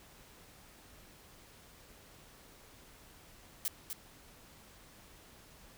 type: noise with echo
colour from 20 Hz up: blue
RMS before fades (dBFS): -34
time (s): 3.65-3.68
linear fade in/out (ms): 0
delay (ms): 250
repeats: 1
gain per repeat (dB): -6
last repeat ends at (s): 3.93
effects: pink hiss -58 dBFS RMS until 5.77 s